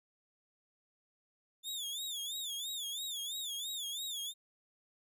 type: tone with vibrato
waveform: sawtooth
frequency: 3520 Hz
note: A7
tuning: in tune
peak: -35 dBFS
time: 1.63-4.34 s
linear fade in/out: 50 ms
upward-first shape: sine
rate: 3 Hz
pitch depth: 140 cents each way
effects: none